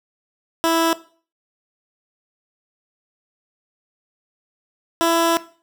15% pulse tone pair in turn, 329.6 / 333.6 Hz, E4 / E4, 0 / +21 cents, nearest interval unison, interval 21 cents, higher second, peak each -9 dBFS, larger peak neither, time 0.64-0.93 / 5.01-5.37 s, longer second, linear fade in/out 0 ms, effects noise-tail reverb RT60 0.4 s tail -17 dB re dry

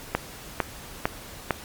click train, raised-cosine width 0.5 ms, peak -6 dBFS, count 4, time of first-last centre 0.15-1.507 s, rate 2.21 Hz, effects pink hiss -42 dBFS RMS until 1.64 s + MP3 96 kbps

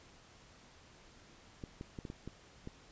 clicks, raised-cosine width 3 ms, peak -30 dBFS, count 7, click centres 1.638 / 1.811 / 1.988 / 2.052 / 2.101 / 2.276 / 2.674 s, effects pink hiss -60 dBFS RMS until 2.91 s + resampled to 16000 Hz

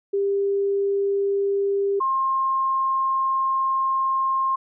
sine tone pair in turn, 398 / 1064.4 Hz, G4 / C6, +26 / +29 cents, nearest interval octave + perfect fourth, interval 1703 cents, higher second, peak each -19 dBFS, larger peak neither, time 0.13-2 / 2-4.56 s, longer second, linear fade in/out 10 ms, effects none

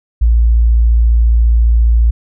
sine tone, 57.3 Hz, A#1, 29 cents flat, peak -6 dBFS, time 0.21-2.11 s, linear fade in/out 10 ms, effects none

